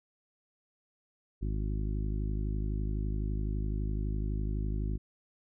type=harmonic tone; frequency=51.91 Hz; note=G#1; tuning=in tune; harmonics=1 / 2 / 3 / 4 / 5 / 6 / 7; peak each=-31 / -37 / -41 / -43 / -45 / -47 / -48 dBFS; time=1.41-4.98 s; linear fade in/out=20 ms; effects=none